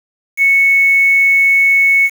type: tone with quantisation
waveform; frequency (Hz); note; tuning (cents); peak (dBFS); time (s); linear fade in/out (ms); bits
sine; 2209; C#7; -7; -7; 0.37-2.1; 50; 5
effects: none